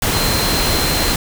sine tone in noise, 4132 Hz, C8, 22 cents flat, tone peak -22 dBFS, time 0.13-1.13 s, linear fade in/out 2 ms, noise pink, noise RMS -17 dBFS, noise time 0.02-1.16 s, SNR -8 dB, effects none

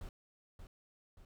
brown noise with echo, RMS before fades -45 dBFS, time 0.01-0.09 s, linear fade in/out 2 ms, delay 580 ms, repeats 2, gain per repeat -6 dB, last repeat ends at 1.25 s, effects none

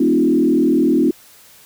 sine tone with frequency modulation, 293.7 Hz, D4, in tune, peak -11 dBFS, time 0-1.11 s, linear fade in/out 5 ms, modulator 39.9 Hz, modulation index 1.6, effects white hiss -46 dBFS RMS until 1.65 s

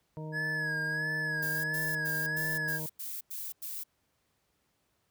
harmonic tone, 155.56 Hz, D#3, in tune, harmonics 1 / 2 / 3 / 4 / 6, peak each -38 / -47 / -46 / -48 / -50 dBFS, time 0.17-2.86 s, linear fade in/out 0 ms
triangle tone with vibrato, 1676 Hz, G#6, 15 cents sharp, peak -29 dBFS, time 0.32-2.8 s, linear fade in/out 50 ms, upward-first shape sine, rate 1.5 Hz, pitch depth 63 cents each way
violet noise bursts, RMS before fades -39 dBFS, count 8, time 1.42-3.838 s, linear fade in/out 10 ms, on 220 ms, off 94 ms
effects pink hiss -75 dBFS RMS until 5.1 s + high-pass 60 Hz 12 dB/octave

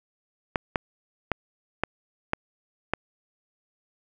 clicks, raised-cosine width 0.5 ms, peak -8 dBFS, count 6, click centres 0.558 / 0.758 / 1.317 / 1.836 / 2.334 / 2.936 s, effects none

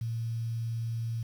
sine tone with quantisation, 114.9 Hz, A#2, 25 cents flat, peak -30 dBFS, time 0.01-1.23 s, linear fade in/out 5 ms, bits 9, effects none

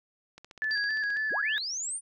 click train, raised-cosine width 0.2 ms, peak -30 dBFS, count 13, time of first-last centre 0.38-1.169 s, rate 15.2 Hz
sine tone with vibrato, 1700 Hz, G#6, 40 cents sharp, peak -27 dBFS, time 0.62-1.58 s, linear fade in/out 0 ms, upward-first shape square, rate 3.7 Hz, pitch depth 41 cents each way
sine tone with exponential decay, 4699 Hz, D8, in tune, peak -30 dBFS, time 0.71-1.73 s, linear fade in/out 2 ms, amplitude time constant 220 ms
sine linear sweep, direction up, 69.1 to 9440 Hz, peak -31 dBFS, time 1.3-2.01 s, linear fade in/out 50 ms
effects none

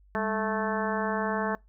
harmonic tone with a mistuned harmonic, 218.9 Hz, A3, 9 cents flat, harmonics 1 / 2 / 3 / 4 / 5 / 6 / 7 / 8, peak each -32 / -33 / -33 / -34 / -35 / -40 / -37 / -37 dBFS, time 0.15-1.55 s, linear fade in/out 0 ms, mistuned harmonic 1, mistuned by -130 cents, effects noise-tail reverb RT60 0.2 s tail -24 dB re dry + added 49 Hz sine -55 dBFS peak until 1.68 s

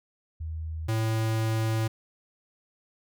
sine / square tone pair in turn, 79.7 / 111.29 Hz, D#2 / A2, +42 / +20 cents, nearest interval tritone, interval 578 cents, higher second, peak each -31 / -25 dBFS, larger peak second, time 0.4-0.88 / 0.88-1.88 s, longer second, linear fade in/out 10 ms, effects none

